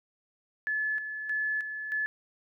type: tone with tremolo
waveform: sine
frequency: 1723 Hz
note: A6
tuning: 37 cents flat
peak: -27 dBFS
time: 0.67-2.06 s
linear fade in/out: 0 ms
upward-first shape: square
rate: 1.6 Hz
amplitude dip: 55%
effects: none